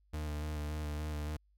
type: tone with vibrato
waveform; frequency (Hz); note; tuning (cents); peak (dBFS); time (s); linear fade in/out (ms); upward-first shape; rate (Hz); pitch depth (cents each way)
40% pulse; 75.6; D#2; -49; -35; 0.13-1.37; 10; square; 3.5; 19
effects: added 50 Hz sine -66 dBFS peak until 1.57 s